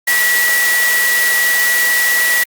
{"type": "tone in noise", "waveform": "sine", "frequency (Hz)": 1940, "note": "B6", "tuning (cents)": -31, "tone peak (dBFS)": -12, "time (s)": [0.07, 2.44], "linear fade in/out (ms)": 10, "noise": "white", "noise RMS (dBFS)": -18, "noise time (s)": [0.07, 2.44], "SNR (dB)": 3, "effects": ["high-pass 400 Hz 12 dB/octave", "Opus 48 kbps"]}